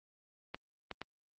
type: clicks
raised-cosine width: 0.3 ms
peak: -23 dBFS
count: 3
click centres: 0.545 / 0.913 / 1.016 s
effects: high-pass 100 Hz 12 dB/octave + Opus 32 kbps